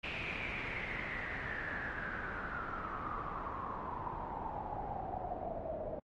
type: noise with low-pass filter sweep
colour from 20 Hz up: pink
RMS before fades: -41 dBFS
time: 0.03-6 s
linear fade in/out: 10 ms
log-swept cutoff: 2600 to 610 Hz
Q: 8.3
effects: AAC 32 kbps

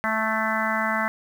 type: harmonic tone with a mistuned harmonic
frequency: 219.8 Hz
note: A3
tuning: 2 cents flat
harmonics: 1 / 3 / 4 / 5 / 6 / 7 / 8 / 9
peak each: -30 / -30 / -30 / -30 / -30 / -30 / -30 / -30 dBFS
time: 0.04-1.08 s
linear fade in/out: 0 ms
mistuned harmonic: 9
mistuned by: +24 cents
effects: 8-bit

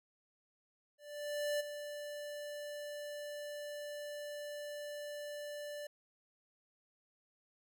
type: tone with ADSR envelope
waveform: square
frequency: 587.3 Hz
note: D5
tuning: in tune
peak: -33 dBFS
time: 0.98-5.87 s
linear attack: 620 ms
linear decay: 15 ms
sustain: -10 dB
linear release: 5 ms
effects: none

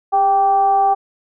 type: tone with frequency modulation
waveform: sine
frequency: 784 Hz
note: G5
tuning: in tune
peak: -11 dBFS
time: 0.12-0.95 s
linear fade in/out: 20 ms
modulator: 382 Hz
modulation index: 0.41
effects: none

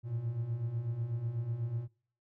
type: beating tone pair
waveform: triangle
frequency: 111.1 / 119.2 Hz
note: A2 / A#2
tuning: +17 / +39 cents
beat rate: 8.1 Hz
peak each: -38 / -32 dBFS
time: 0.03-1.88 s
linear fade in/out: 50 ms
effects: noise-tail reverb RT60 0.5 s tail -24 dB re dry

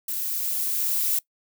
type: noise with level ramp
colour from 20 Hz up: violet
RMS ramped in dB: -29 to -23 dBFS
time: 0.08-1.19 s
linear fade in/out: 5 ms
effects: noise-tail reverb RT60 0.1 s tail -21 dB re dry

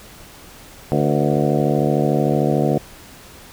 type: harmonic tone with a mistuned harmonic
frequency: 73.42 Hz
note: D2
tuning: in tune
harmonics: 2 / 3 / 4 / 5 / 6 / 7 / 8 / 9 / 10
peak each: -20 / -22 / -23 / -24 / -25 / -25 / -26 / -27 / -27 dBFS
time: 0.92-2.78 s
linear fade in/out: 0 ms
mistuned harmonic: 6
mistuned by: +70 cents
effects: pink hiss -42 dBFS RMS until 3.52 s

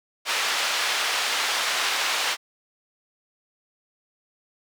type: band-pass noise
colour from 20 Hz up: white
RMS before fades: -25 dBFS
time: 0.25-2.37 s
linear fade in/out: 50 ms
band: 710 to 4000 Hz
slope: 12 dB/octave
effects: none

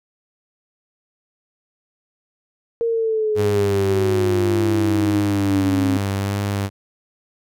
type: exponential sweep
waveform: sine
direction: down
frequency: 466.2 to 270.5 Hz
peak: -17 dBFS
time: 2.81-5.97 s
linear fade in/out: 0 ms
type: tone with vibrato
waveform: sawtooth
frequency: 99.8 Hz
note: G2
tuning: 32 cents sharp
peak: -16 dBFS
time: 3.35-6.7 s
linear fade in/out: 50 ms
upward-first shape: sine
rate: 1.7 Hz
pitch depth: 24 cents each way
effects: none

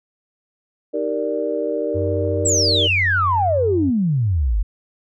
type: chord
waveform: sine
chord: Eb major seventh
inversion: none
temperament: equal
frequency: 311.1 / 392 / 466.2 / 587.3 Hz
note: Eb4 / G4 / Bb4 / D5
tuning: 0 / 0 / 0 / 0 cents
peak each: -26 / -27 / -23 / -24 dBFS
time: 0.93-2.88 s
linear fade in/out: 20 ms
type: tone with vibrato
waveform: sine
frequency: 92.5 Hz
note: F#2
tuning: in tune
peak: -21 dBFS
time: 1.94-3.91 s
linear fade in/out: 20 ms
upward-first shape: sine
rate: 7.5 Hz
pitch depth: 10 cents each way
type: exponential sweep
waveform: sine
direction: down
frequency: 7990 to 44.49 Hz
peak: -15 dBFS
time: 2.45-4.63 s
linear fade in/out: 10 ms
effects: tanh soft clip ceiling -5 dBFS

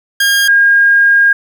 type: tone pair in turn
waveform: sawtooth / sine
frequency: 1620 / 1620 Hz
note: G#6 / G#6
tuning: -43 / -43 cents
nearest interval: unison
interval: 0 cents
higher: neither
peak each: -5 dBFS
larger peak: neither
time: 0.2-0.48 / 0.48-1.33 s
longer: second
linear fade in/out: 5 ms
effects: 7-bit

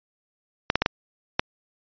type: clicks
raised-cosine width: 0.3 ms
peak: -3 dBFS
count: 5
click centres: 0.701 / 0.756 / 0.82 / 0.861 / 1.395 s
effects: resampled to 11025 Hz

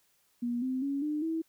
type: tone with pitch steps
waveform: sine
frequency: 240 / 258.7 / 278.9 / 300.6 / 324.1 Hz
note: B3 / C4 / C#4 / D4 / E4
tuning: -49 / -19 / +11 / +40 / -29 cents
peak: -29 dBFS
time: 0.42-1.42 s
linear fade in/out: 10 ms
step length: 200 ms
effects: white hiss -70 dBFS RMS until 1.48 s

